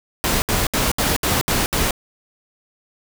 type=noise bursts; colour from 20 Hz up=pink; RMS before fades=-19 dBFS; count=7; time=0.24-1.908 s; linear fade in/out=0 ms; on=180 ms; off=68 ms; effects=none